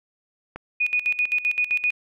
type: click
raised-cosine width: 0.5 ms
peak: -19 dBFS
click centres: 0.56 s
type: tone with tremolo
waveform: sine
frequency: 2475 Hz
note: D#7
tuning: 10 cents flat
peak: -18 dBFS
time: 0.8-1.91 s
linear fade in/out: 10 ms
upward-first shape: square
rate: 7.7 Hz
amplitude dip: 80%
effects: none